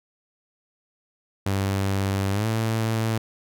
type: tone with pitch glide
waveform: sawtooth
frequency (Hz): 97.8 to 111.7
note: G2 to A2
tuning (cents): -4 to +27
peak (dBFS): -18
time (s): 1.46-3.18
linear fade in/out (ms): 5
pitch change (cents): +231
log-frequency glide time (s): 2.32-2.47
effects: none